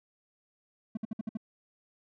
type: tone bursts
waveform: triangle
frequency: 219 Hz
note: A3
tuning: 8 cents flat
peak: -29 dBFS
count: 6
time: 0.95-1.372 s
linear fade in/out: 5 ms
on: 22 ms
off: 58 ms
effects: none